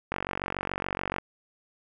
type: click train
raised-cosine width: 0.5 ms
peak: -14 dBFS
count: 51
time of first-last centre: 0.12-1.184 s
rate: 47 Hz
effects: none